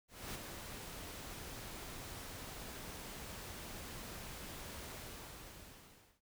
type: noise with ADSR envelope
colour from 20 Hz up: pink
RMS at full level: -43 dBFS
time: 0.08-6.21 s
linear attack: 270 ms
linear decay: 13 ms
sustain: -5 dB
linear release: 1300 ms
effects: none